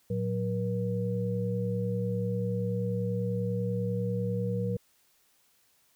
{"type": "tone cluster", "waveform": "sine", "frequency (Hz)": [112.8, 183, 479.1], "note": ["A2", "F#3", "A#4"], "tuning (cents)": [44, -19, 47], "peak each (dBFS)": [-31, -32, -33], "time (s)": [0.1, 4.77], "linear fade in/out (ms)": 5, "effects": ["white hiss -67 dBFS RMS until 5.95 s"]}